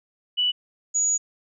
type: tone pair in turn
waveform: sine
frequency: 2960 / 6816 Hz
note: F#7 / G#8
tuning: 0 / +44 cents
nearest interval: octave + major second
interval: 1444 cents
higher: second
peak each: -19 dBFS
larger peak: neither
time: 0.37-0.52 / 0.94-1.18 s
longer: second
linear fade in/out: 20 ms
effects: none